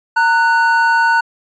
triangle tone pair together, 918.7 / 1480 Hz, A#5 / F#6, -25 / 0 cents, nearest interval minor sixth, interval 825 cents, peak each -11 dBFS, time 0.16-1.21 s, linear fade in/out 10 ms, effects resampled to 16000 Hz

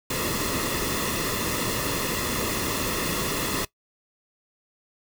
pink noise with comb filter, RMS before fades -27 dBFS, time 0.1-3.65 s, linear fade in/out 5 ms, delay 1.3 ms, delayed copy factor -0.65, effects noise-tail reverb RT60 0.1 s tail -19 dB re dry

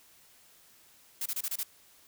blue noise bursts, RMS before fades -33 dBFS, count 6, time 1.21-1.633 s, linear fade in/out 5 ms, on 48 ms, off 27 ms, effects white hiss -60 dBFS RMS until 2.07 s

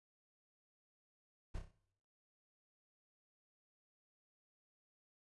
brown noise with echo, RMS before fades -43 dBFS, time 1.54-1.59 s, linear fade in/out 10 ms, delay 31 ms, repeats 4, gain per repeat -6 dB, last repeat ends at 1.714 s, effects noise-tail reverb RT60 0.7 s tail -18 dB re dry + resampled to 24000 Hz

